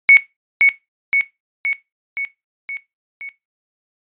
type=tone with echo; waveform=sine; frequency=2217 Hz; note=C#7; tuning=in tune; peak=-4 dBFS; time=0.09-0.17 s; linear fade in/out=0 ms; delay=520 ms; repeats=6; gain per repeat=-4 dB; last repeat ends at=3.29 s; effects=noise-tail reverb RT60 0.2 s tail -17 dB re dry + resampled to 8000 Hz